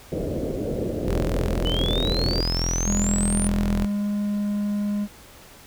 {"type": "low-pass noise", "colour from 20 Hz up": "white", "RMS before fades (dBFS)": -27, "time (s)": [0.12, 2.41], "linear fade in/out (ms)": 2, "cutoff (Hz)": 570, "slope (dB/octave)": 48}
{"type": "tone", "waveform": "sawtooth", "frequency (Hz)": 42.33, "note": "E1", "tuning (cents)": 47, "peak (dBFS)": -19, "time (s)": [1.07, 3.86], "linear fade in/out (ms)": 20}
{"type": "exponential sweep", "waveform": "sine", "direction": "up", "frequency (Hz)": [2960, 9530], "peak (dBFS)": -26, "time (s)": [1.65, 3.48], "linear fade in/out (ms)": 10}
{"type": "tone with pitch glide", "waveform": "triangle", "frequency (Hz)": [203.3, 205.7], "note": ["G#3", "G#3"], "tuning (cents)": [-37, -16], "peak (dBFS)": -20, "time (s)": [2.85, 5.08], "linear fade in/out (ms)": 50, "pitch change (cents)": 21, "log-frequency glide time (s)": [3.82, 4.08]}
{"effects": ["pink hiss -47 dBFS RMS until 5.66 s"]}